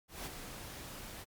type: noise with ADSR envelope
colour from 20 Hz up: pink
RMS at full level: -41 dBFS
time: 0.08-1.25 s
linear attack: 180 ms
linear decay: 23 ms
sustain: -6 dB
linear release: 33 ms
effects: Opus 48 kbps